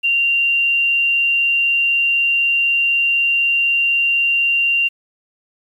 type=tone; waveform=sine; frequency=2772 Hz; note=F7; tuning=14 cents flat; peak=-13 dBFS; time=0.03-4.89 s; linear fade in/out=20 ms; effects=8-bit